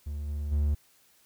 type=tone with level steps; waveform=triangle; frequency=73.42 Hz; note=D2; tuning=in tune; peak=-30 / -28 / -21 dBFS; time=0.06-0.75 s; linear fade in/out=10 ms; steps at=0.27 / 0.51 s; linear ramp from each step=20 ms; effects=white hiss -63 dBFS RMS until 1.25 s